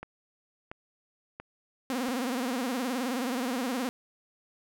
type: click train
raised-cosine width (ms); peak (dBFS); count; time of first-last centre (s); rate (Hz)
0.5; -24; 4; 0.03-2.085; 1.46
type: tone with vibrato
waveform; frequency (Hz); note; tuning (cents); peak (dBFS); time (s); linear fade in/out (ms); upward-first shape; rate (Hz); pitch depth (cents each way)
sawtooth; 251.3; B3; +30; -25; 1.9-3.89; 0; sine; 19; 130
effects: none